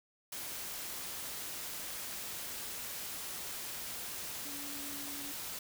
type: tone in noise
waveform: sine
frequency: 284.5 Hz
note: C#4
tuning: 45 cents sharp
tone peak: -48 dBFS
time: 4.45-5.32 s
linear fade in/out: 5 ms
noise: white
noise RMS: -42 dBFS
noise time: 0.32-5.59 s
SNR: -9 dB
effects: none